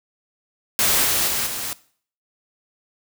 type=noise with level steps; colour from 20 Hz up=white; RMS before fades=-18 / -20 / -23 / -28 dBFS; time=0.79-1.73 s; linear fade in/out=0 ms; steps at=1.04 / 1.27 / 1.46 s; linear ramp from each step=10 ms; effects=noise-tail reverb RT60 0.5 s tail -19 dB re dry

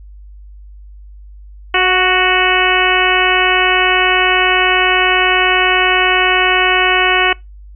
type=harmonic tone with a mistuned harmonic; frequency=370 Hz; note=F#4; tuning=in tune; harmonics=1 / 2 / 3 / 4 / 5 / 6 / 7 / 8; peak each=-18 / -18 / -18 / -18 / -18 / -18 / -18 / -18 dBFS; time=1.74-7.33 s; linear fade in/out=5 ms; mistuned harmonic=2; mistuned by=-23 cents; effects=noise-tail reverb RT60 0.2 s tail -24 dB re dry + added 50 Hz sine -33 dBFS peak until 7.75 s

